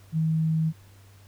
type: tone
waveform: sine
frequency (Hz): 159.5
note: D#3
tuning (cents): +43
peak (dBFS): -21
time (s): 0.12-0.73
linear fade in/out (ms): 50
effects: added 98 Hz sine -50 dBFS peak until 1.27 s + pink hiss -58 dBFS RMS until 1.27 s